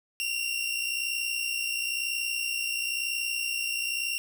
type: tone pair together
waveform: sawtooth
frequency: 2733 / 2794 Hz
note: F7 / F7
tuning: -38 / 0 cents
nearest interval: unison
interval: 38 cents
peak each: -27 / -29 dBFS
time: 0.2-4.18 s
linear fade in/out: 0 ms
effects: none